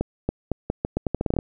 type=accelerating click train; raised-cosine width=2 ms; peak=-9 dBFS; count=14; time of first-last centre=0.01-1.388 s; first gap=280 ms; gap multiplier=0.81; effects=none